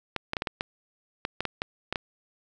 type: clicks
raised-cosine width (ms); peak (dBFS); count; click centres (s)
0.3; -12; 12; 0.163 / 0.334 / 0.368 / 0.421 / 0.472 / 0.609 / 1.251 / 1.406 / 1.453 / 1.619 / 1.926 / 1.958
effects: none